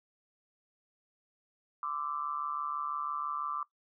sine tone with amplitude modulation, 1174.7 Hz, D6, in tune, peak -29 dBFS, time 1.83-3.63 s, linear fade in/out 2 ms, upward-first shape sine, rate 146 Hz, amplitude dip 85%, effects noise-tail reverb RT60 0.1 s tail -17 dB re dry

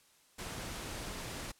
pink noise, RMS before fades -42 dBFS, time 0.38-1.52 s, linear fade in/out 10 ms, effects white hiss -66 dBFS RMS until 1.59 s + low-pass 11000 Hz 12 dB/octave

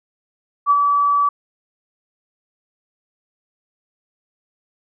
sine tone with ADSR envelope, 1149 Hz, D6, 38 cents flat, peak -9 dBFS, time 0.66-1.29 s, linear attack 45 ms, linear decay 44 ms, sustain -4 dB, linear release 5 ms, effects none

